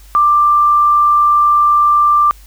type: tone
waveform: sine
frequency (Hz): 1182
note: D6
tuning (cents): +11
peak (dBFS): -7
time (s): 0.15-2.31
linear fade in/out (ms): 0
effects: added 50 Hz sine -37 dBFS peak until 2.46 s + white hiss -46 dBFS RMS until 2.46 s